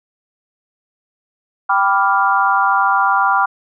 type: chord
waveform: sine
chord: G dominant seventh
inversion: none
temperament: equal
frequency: 784 / 987.8 / 1174.7 / 1396.9 Hz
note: G5 / B5 / D6 / F6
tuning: 0 / 0 / 0 / 0 cents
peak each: -17 dBFS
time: 1.69-3.46 s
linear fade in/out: 10 ms
effects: none